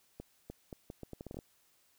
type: accelerating click train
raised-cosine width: 2 ms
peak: -30 dBFS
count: 12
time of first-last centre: 0.2-1.389 s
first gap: 300 ms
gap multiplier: 0.76
effects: white hiss -70 dBFS RMS until 1.98 s